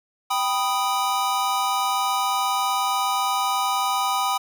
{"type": "chord", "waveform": "square", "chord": "G augmented", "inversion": "none", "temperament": "equal", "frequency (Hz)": [784, 987.8, 1244.5], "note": ["G5", "B5", "D#6"], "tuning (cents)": [0, 0, 0], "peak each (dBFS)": -26, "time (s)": [0.3, 4.38], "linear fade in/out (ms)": 10, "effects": []}